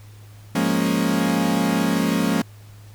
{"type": "chord", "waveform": "40% pulse", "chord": "Bb minor seventh", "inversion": "second", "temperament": "equal", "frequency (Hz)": [174.61, 207.7, 233.1, 277.2], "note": ["F3", "Ab3", "Bb3", "Db4"], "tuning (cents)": [0, 0, 0, 0], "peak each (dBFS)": -23, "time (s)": [0.55, 2.42], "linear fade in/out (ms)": 5, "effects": ["added 104 Hz sine -41 dBFS peak until 2.94 s", "pink hiss -52 dBFS RMS until 2.94 s"]}